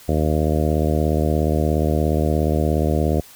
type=harmonic tone; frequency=77 Hz; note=D#2; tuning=17 cents flat; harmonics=1 / 2 / 3 / 4 / 5 / 6 / 7 / 8 / 9; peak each=-20 / -23 / -25 / -26 / -27 / -28 / -28 / -29 / -30 dBFS; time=0.08-3.21 s; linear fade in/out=10 ms; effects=white hiss -45 dBFS RMS until 3.35 s